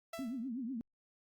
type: tone with exponential decay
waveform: sawtooth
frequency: 664 Hz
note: E5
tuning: 12 cents sharp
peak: -36 dBFS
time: 0.13-0.49 s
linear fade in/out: 5 ms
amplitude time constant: 77 ms
type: tone with vibrato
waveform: sine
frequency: 246.9 Hz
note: B3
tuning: in tune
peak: -37 dBFS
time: 0.19-0.81 s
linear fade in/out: 0 ms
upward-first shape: triangle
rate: 8.1 Hz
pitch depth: 230 cents each way
effects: Opus 48 kbps